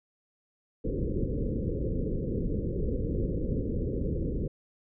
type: low-pass noise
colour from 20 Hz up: pink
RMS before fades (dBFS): -30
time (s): 0.84-4.48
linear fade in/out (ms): 5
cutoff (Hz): 530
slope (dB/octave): 96
effects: none